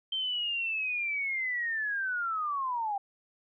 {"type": "linear sweep", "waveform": "sine", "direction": "down", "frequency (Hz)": [3136, 779], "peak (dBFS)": -29, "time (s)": [0.12, 2.98], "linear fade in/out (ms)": 5, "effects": []}